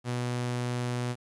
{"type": "tone", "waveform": "sawtooth", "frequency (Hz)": 122.7, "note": "B2", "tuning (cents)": -11, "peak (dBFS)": -25, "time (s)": [0.04, 1.16], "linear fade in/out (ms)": 50, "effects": ["resampled to 24000 Hz", "10-bit"]}